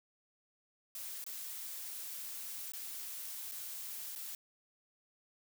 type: noise with dropouts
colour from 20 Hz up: blue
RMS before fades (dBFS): -44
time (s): 0.95-4.35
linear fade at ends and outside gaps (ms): 1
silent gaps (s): 1.241-1.264 / 2.72-2.735 / 3.514-3.519 / 4.152-4.159
effects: none